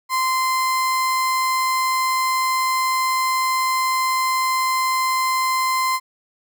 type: tone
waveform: 35% pulse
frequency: 1038 Hz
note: C6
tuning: 14 cents flat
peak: -16 dBFS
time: 0.09-6 s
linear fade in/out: 50 ms
effects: none